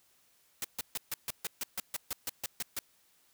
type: noise bursts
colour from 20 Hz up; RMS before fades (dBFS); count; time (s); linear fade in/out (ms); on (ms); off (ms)
white; -35; 14; 0.62-2.79; 2; 25; 140
effects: white hiss -68 dBFS RMS until 3.33 s